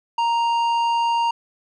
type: tone with tanh clipping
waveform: sine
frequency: 932.3 Hz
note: A#5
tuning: in tune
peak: -19 dBFS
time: 0.18-1.31 s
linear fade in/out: 5 ms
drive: 10 dB
effects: none